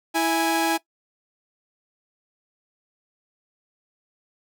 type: tone pair together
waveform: sawtooth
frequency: 328.5 / 827.8 Hz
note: E4 / G#5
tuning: -6 / -6 cents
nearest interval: octave + major third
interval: 1600 cents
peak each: -19 dBFS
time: 0.14-0.78 s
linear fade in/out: 20 ms
effects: noise-tail reverb RT60 0.1 s tail -19 dB re dry